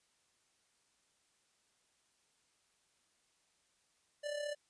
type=tone with amplitude modulation; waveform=square; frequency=587.3 Hz; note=D5; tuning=in tune; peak=-36 dBFS; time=4.23-4.55 s; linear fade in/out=20 ms; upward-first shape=sine; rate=35.1 Hz; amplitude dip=55%; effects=white hiss -75 dBFS RMS until 4.69 s + resampled to 22050 Hz